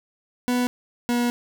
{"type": "tone pair in turn", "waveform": "40% pulse", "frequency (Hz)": [246.9, 241], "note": ["B3", "B3"], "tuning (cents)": [0, -42], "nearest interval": "unison", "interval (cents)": 42, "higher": "first", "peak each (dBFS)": -19, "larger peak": "neither", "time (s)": [[0.48, 0.67], [1.09, 1.3]], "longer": "second", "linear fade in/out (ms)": 0, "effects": []}